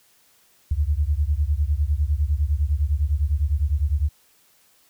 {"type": "beating tone pair", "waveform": "sine", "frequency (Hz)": [69.3, 79.2], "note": ["C#2", "D#2"], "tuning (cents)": [0, 31], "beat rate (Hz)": 9.9, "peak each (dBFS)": [-21, -22], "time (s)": [0.71, 4.09], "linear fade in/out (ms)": 5, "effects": ["white hiss -59 dBFS RMS until 4.89 s"]}